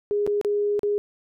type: tone with dropouts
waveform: sine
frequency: 412 Hz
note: G#4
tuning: 14 cents flat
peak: -20 dBFS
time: 0.11-0.98 s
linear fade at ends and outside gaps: 0 ms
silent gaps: 0.265-0.275 / 0.413-0.448 / 0.793-0.832 s
effects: none